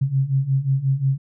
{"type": "beating tone pair", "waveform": "sine", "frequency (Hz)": [132.1, 137.7], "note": ["C3", "C#3"], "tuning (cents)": [17, -11], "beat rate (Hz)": 5.6, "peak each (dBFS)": [-22, -19], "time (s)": [0.01, 1.18], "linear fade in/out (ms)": 10, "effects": []}